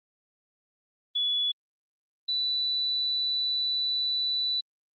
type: tone pair in turn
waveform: sine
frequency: 3414 / 3971 Hz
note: G#7 / B7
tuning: +47 / +9 cents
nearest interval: minor third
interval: 262 cents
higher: second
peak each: -24 / -25 dBFS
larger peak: first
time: 1.15-1.52 / 2.28-4.61 s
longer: second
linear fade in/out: 10 ms
effects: Opus 24 kbps